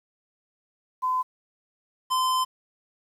sine / square tone pair in turn, 1019 / 1029.1 Hz, C6 / C6, -46 / -29 cents, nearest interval unison, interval 17 cents, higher second, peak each -22 dBFS, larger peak neither, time 1.02-1.23 / 2.1-2.45 s, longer second, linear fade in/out 20 ms, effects low-pass 12000 Hz 12 dB/octave + 9-bit

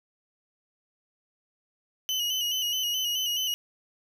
35% pulse tone with vibrato, 2960 Hz, F#7, in tune, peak -24 dBFS, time 2.09-3.54 s, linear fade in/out 0 ms, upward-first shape square, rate 4.7 Hz, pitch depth 42 cents each way, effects none

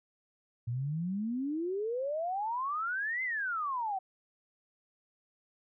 sine exponential two-way sweep, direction up then down, 114.1 to 2093 to 740 Hz, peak -31 dBFS, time 0.67-3.99 s, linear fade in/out 10 ms, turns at 3.23 s, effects none

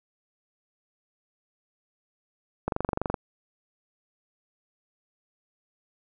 click train, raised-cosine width 1 ms, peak -12 dBFS, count 12, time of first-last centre 2.68-3.142 s, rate 23.8 Hz, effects none

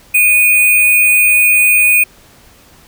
sine tone with sample-and-hold, 2473 Hz, D#7, 11 cents flat, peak -6 dBFS, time 0.14-2.04 s, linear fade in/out 10 ms, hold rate 11025 Hz, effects pink hiss -44 dBFS RMS until 2.87 s

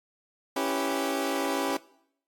20% pulse chord, C# half-diminished seventh, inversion none, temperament equal, 277.2 / 329.6 / 392 / 493.9 Hz, C#4 / E4 / G4 / B4, 0 / 0 / 0 / 0 cents, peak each -25 / -29 / -27 / -31 dBFS, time 0.56-1.77 s, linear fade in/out 5 ms, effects noise-tail reverb RT60 0.7 s tail -21 dB re dry + AAC 64 kbps

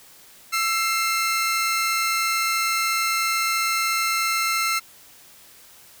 sawtooth tone pair together, 1333 / 2116 Hz, E6 / C7, +19 / +19 cents, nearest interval minor sixth, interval 800 cents, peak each -19 / -21 dBFS, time 0.52-4.8 s, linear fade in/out 20 ms, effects white hiss -49 dBFS RMS until 6 s

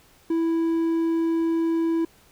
triangle tone with hard clipping, 329.6 Hz, E4, in tune, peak -21 dBFS, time 0.3-2.05 s, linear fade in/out 5 ms, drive 6 dB, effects pink hiss -56 dBFS RMS until 2.31 s

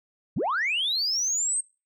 sine linear sweep, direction up, 92.5 to 8530 Hz, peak -22 dBFS, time 0.36-1.61 s, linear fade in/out 10 ms, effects noise-tail reverb RT60 0.3 s tail -24 dB re dry + tanh soft clip ceiling -20 dBFS

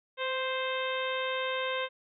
harmonic tone with a mistuned harmonic, 523.3 Hz, C5, in tune, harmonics 1 / 2 / 3 / 4 / 5 / 6 / 7, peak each -33 / -36 / -38 / -39 / -40 / -41 / -41 dBFS, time 0.17-1.89 s, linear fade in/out 50 ms, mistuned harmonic 1, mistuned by -18 cents, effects none

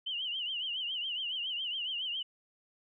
sine tone with vibrato, 2987 Hz, F#7, 16 cents sharp, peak -33 dBFS, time 0.06-2.23 s, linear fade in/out 10 ms, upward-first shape triangle, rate 7.2 Hz, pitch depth 140 cents each way, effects none

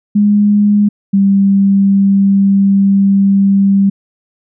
sine tone pair in turn, 206.3 / 196.97 Hz, G#3 / G3, -11 / +9 cents, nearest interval minor second, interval 80 cents, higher first, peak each -6 dBFS, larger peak neither, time 0.15-0.89 / 1.13-3.9 s, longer second, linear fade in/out 10 ms, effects none

